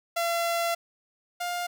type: tone pair in turn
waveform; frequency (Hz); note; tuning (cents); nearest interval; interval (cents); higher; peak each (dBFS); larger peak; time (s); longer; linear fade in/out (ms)
sawtooth; 680 / 705; F5 / F5; -46 / +16; minor second; 62; second; -21 / -25; first; 0.16-0.75 / 1.4-1.67; first; 10
effects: none